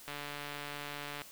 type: click train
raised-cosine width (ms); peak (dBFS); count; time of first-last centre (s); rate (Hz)
0.3; -25; 166; 0.08-1.218; 145
effects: white hiss -53 dBFS RMS until 1.31 s